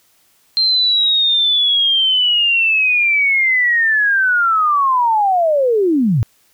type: linear sweep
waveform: sine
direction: down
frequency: 4169 to 98 Hz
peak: -11 dBFS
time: 0.57-6.23 s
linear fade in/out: 0 ms
effects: white hiss -56 dBFS RMS until 6.53 s